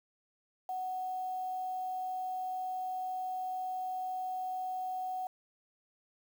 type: tone with quantisation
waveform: sine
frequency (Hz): 743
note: F#5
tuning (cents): +7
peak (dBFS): -34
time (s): 0.69-5.27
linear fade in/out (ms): 2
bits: 9
effects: none